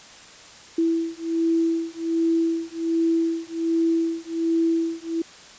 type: beating tone pair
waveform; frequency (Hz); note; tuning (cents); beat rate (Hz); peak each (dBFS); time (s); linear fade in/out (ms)
sine; 329.6 / 330.9; E4 / E4; 0 / +7; 1.3; -23; 0.78-5.22; 5
effects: white hiss -45 dBFS RMS until 5.58 s + resampled to 16000 Hz